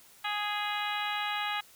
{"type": "harmonic tone with a mistuned harmonic", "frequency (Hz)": 415.3, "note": "G#4", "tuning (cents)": 0, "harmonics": [2, 3, 4, 5, 6, 7, 8, 9], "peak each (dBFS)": [-35, -37, -38, -39, -40, -40, -41, -42], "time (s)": [0.24, 1.61], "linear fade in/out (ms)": 10, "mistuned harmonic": 9, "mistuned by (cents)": 70, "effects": ["white hiss -57 dBFS RMS until 1.75 s"]}